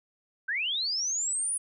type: linear sweep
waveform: sine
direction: up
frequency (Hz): 1489 to 9956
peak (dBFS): -27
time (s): 0.48-1.58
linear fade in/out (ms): 10
effects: none